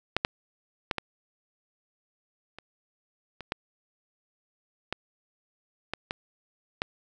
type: clicks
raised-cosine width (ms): 0.3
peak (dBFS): -7 / -7 / -10 / -13 / -26 / -23 / -12 / -13 / -14 / -14 / -11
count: 11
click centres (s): 0.166 / 0.249 / 0.912 / 0.983 / 2.586 / 3.407 / 3.521 / 4.926 / 5.936 / 6.109 / 6.819
effects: none